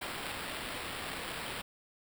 blue noise with sample-and-hold, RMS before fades -40 dBFS, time 0.01-1.62 s, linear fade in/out 10 ms, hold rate 6300 Hz, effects none

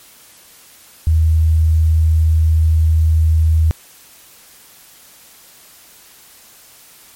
sine tone, 79.8 Hz, D#2, 44 cents sharp, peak -9 dBFS, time 1.07-3.71 s, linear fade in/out 0 ms, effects white hiss -44 dBFS RMS until 7.15 s + MP3 64 kbps

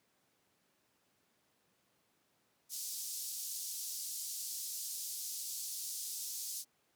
pink band-pass noise, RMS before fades -42 dBFS, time 2.69-6.65 s, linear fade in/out 50 ms, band 5000 to 16000 Hz, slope 24 dB/octave, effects pink hiss -75 dBFS RMS until 6.95 s + high-pass 150 Hz 12 dB/octave

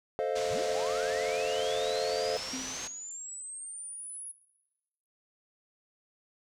triangle chord, F dominant seventh, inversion first, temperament equal, 440 / 523.3 / 622.3 / 698.5 Hz, A4 / C5 / Eb5 / F5, 0 / 0 / 0 / 0 cents, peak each -31 / -31 / -33 / -34 dBFS, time 0.19-2.37 s, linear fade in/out 0 ms
white low-pass noise, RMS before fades -41 dBFS, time 0.35-2.88 s, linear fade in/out 10 ms, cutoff 6700 Hz, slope 24 dB/octave
sine linear sweep, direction up, 52.6 to 10548 Hz, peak -39 dBFS, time 0.5-4.32 s, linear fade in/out 10 ms
sine tone with exponential decay, 260 Hz, C4, 11 cents flat, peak -34 dBFS, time 2.53-2.98 s, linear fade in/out 5 ms, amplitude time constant 96 ms
effects noise-tail reverb RT60 1.0 s tail -17 dB re dry

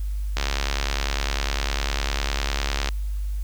click train, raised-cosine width 0.2 ms, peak -7 dBFS, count 177, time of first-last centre 0.37-2.888 s, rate 69.9 Hz, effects added 50 Hz sine -24 dBFS peak until 3.43 s + white hiss -52 dBFS RMS until 3.43 s

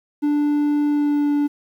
triangle tone with pitch glide, 293.7 to 290.5 Hz, D4 to D4, 0 to -19 cents, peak -14 dBFS, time 0.22-1.48 s, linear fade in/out 20 ms, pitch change -19 cents, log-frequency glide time 0.88-1.33 s, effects 9-bit

